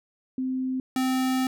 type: tone pair in turn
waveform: sine / square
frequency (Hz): 259.1 / 259.1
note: C4 / C4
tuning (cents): -17 / -17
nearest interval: unison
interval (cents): 0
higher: neither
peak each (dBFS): -25 / -23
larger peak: second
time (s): 0.38-0.8 / 0.96-1.47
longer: second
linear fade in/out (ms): 2
effects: none